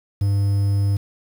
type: tone with quantisation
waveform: triangle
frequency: 100 Hz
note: G2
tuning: 35 cents sharp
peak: -14 dBFS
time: 0.21-0.97 s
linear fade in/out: 5 ms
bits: 7
effects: none